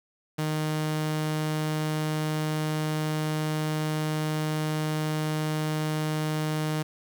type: tone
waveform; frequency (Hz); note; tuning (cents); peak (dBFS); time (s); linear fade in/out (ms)
sawtooth; 154.5; D#3; -12; -22; 0.38-6.83; 10
effects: 8-bit